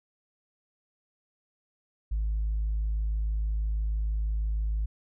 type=tone; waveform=sine; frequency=53.1 Hz; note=G#1; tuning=39 cents sharp; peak=-24 dBFS; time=2.11-4.86 s; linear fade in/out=10 ms; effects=tanh soft clip ceiling -23 dBFS